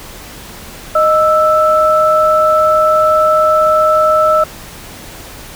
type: tone pair together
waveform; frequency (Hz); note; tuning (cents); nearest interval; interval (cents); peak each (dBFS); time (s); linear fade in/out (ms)
sine; 620.5 / 1318.5; D#5 / E6; -5 / 0; octave + minor second; 1305; -10; 0.95-4.44; 5
effects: pink hiss -32 dBFS RMS until 5.55 s

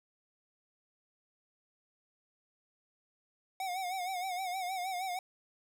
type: tone with vibrato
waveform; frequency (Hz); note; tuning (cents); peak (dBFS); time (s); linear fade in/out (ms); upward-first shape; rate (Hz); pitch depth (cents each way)
square; 740; F#5; 0; -35; 3.6-5.19; 2; sine; 6.4; 79
effects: 12-bit

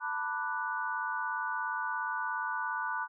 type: chord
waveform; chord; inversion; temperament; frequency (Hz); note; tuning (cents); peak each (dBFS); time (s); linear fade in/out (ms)
sine; B minor seventh; third; equal with one note detuned; 890.7 / 987.8 / 1174.7 / 1480; A5 / B5 / D6 / F#6; +21 / 0 / 0 / 0; -38 / -37 / -39 / -35; 0-3.08; 50
effects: none

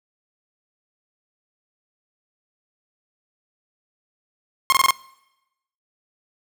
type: tone bursts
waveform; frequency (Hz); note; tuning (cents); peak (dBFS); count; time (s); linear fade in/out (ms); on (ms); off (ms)
sawtooth; 1070; C6; +38; -9; 5; 4.7-4.907; 0; 23; 23
effects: noise-tail reverb RT60 0.9 s tail -23 dB re dry

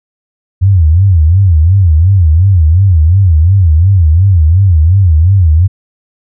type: tone with vibrato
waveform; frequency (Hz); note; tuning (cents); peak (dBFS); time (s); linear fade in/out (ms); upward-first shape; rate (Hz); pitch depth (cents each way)
sine; 87.31; F2; 0; -3; 0.61-5.68; 20; sine; 2.8; 230
effects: none

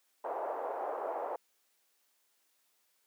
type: band-pass noise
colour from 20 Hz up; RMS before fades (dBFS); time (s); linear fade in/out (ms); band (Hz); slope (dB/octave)
white; -37; 0.24-1.36; 5; 460 to 830; 24
effects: white hiss -74 dBFS RMS until 3.06 s + high-pass 300 Hz 12 dB/octave

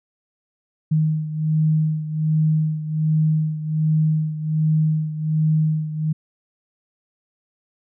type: beating tone pair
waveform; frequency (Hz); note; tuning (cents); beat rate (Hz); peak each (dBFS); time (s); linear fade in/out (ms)
sine; 155.56 / 156.86; D#3 / D#3; 0 / +14; 1.3; -18 / -23; 0.91-6.13; 10
effects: none

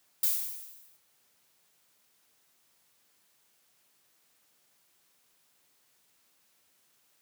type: noise with exponential decay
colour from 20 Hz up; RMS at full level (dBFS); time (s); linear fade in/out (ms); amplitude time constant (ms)
violet; -24; 0.23-0.97; 5; 160
effects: white hiss -69 dBFS RMS until 7.21 s + high-pass 100 Hz 12 dB/octave

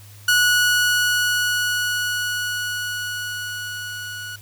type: tone with level ramp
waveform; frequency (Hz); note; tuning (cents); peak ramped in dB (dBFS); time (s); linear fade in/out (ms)
sawtooth; 1465; F#6; -18; -10 to -27; 0.28-4.36; 5
effects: added 102 Hz sine -42 dBFS peak until 4.41 s + white hiss -48 dBFS RMS until 4.41 s

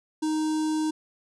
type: tone with notch filter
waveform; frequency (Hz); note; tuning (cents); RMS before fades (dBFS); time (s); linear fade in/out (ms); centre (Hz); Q
square; 311.1; D#4; 0; -26; 0.22-0.91; 10; 2100; 0.61
effects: resampled to 22050 Hz

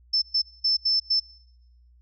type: tone bursts at uneven times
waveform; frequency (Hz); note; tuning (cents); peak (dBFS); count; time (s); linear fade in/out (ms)
sine; 5290; E8; +5; -19; 5; 0.13-0.22 / 0.34-0.42 / 0.64-0.77 / 0.85-1 / 1.1-1.2; 10
effects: noise-tail reverb RT60 0.9 s tail -24 dB re dry + added 60 Hz sine -53 dBFS peak until 2.01 s

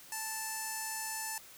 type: tone with notch filter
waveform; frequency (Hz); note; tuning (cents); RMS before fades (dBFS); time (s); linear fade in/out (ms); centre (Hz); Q
5% pulse; 880; A5; 0; -39; 0.12-1.38; 2; 3500; 0.84
effects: white hiss -54 dBFS RMS until 1.57 s

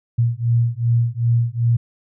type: beating tone pair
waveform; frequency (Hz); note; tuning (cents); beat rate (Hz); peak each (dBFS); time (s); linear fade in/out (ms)
sine; 116.54 / 119.14; A#2 / A#2; 0 / +38; 2.6; -18; 0.18-1.77; 10
effects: none

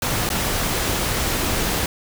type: noise with dropouts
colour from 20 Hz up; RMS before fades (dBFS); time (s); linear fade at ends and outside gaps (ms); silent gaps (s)
pink; -22; 0.02-1.86; 2; 0.291-0.301
effects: none

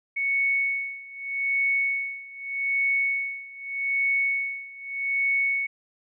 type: tone with tremolo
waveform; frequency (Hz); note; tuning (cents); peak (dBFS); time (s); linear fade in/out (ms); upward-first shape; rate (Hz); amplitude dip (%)
sine; 2217; C#7; 0; -20; 0.16-5.67; 10; sine; 0.82; 90
effects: none

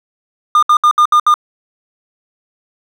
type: tone bursts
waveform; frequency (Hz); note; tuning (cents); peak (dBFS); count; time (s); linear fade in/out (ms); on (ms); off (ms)
triangle; 1211; D#6; -47; -4; 6; 0.55-1.341; 2; 76; 67
effects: none

